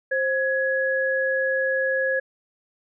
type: tone pair together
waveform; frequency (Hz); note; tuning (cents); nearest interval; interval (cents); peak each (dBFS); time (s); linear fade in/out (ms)
sine; 528 / 1676.3; C5 / G#6; +16 / +16; octave + minor sixth; 2000; -23; 0.11-2.2; 10
effects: none